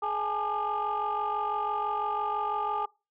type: tone cluster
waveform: sine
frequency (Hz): 421 / 823 / 869 / 1204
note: G#4 / G#5 / A5 / D6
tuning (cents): +24 / -16 / -22 / +43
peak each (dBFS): -36 / -31 / -31 / -31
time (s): 0.02-2.86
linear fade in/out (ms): 10
effects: noise-tail reverb RT60 0.3 s tail -25 dB re dry + tanh soft clip ceiling -22 dBFS